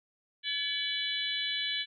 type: harmonic tone with a mistuned harmonic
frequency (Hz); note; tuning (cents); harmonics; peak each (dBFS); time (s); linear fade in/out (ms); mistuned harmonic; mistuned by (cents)
570; C#5; +48; 3 / 4 / 5 / 6 / 7; -39 / -39 / -35 / -36 / -36; 0.43-1.86; 50; 5; +83
effects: none